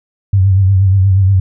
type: tone with vibrato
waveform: sine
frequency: 96.1 Hz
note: G2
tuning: 34 cents flat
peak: -6 dBFS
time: 0.33-1.4 s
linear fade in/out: 5 ms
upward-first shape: triangle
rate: 8.4 Hz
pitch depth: 74 cents each way
effects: none